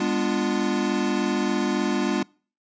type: chord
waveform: square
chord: G# diminished seventh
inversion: none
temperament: equal with one note detuned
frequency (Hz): 203.4 / 246.9 / 293.7 / 349.2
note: G#3 / B3 / D4 / F4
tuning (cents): -36 / 0 / 0 / 0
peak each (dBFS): -28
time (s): 0-2.23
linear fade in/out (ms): 5
effects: noise-tail reverb RT60 0.4 s tail -25 dB re dry + resampled to 16000 Hz